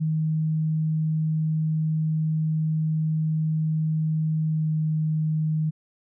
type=tone with pitch glide; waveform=sine; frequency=157.1 to 156.01 Hz; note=D#3 to D#3; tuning=+17 to +5 cents; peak=-21 dBFS; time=0-5.71 s; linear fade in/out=20 ms; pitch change=-12 cents; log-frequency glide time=4.48-4.69 s; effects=none